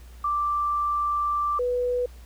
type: tone pair in turn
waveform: sine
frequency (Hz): 1174.7 / 492.9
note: D6 / B4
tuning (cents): 0 / -3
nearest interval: octave + minor third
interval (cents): 1503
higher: first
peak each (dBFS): -22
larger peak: neither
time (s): 0.24-1.59 / 1.59-2.06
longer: first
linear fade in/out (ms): 5
effects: added 60 Hz sine -42 dBFS peak until 2.25 s + pink hiss -55 dBFS RMS until 2.25 s